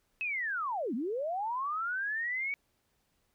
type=linear two-way sweep; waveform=sine; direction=down then up; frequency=2617 to 207.5 to 2264 Hz; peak=-31 dBFS; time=0.21-2.54 s; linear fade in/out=0 ms; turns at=0.94 s; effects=pink hiss -75 dBFS RMS until 3.34 s